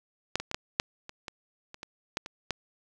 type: clicks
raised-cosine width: 0.2 ms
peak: -9 / -18 / -17 / -11 / -6 / -24 / -20 / -26 / -22 / -12 / -22 / -12 dBFS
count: 12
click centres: 0.356 / 0.4 / 0.514 / 0.545 / 0.799 / 1.094 / 1.282 / 1.744 / 1.831 / 2.171 / 2.261 / 2.507 s
effects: none